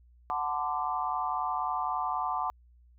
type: chord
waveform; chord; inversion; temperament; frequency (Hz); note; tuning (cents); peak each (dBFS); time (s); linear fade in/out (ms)
sine; D dominant seventh; first; equal with one note detuned; 740 / 880 / 1023.8 / 1174.7; F#5 / A5 / C6 / D6; 0 / 0 / -38 / 0; -34; 0.3-2.5; 0
effects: added 60 Hz sine -56 dBFS peak until 2.98 s